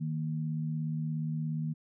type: tone pair together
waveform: sine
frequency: 155.56 / 232.6 Hz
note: D#3 / A#3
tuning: 0 / -4 cents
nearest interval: perfect fifth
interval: 696 cents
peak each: -31 / -38 dBFS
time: 0-1.74 s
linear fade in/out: 20 ms
effects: none